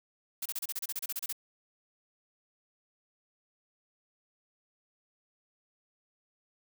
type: noise bursts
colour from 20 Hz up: blue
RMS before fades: -35 dBFS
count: 14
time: 0.42-1.327 s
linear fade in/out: 5 ms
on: 36 ms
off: 31 ms
effects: none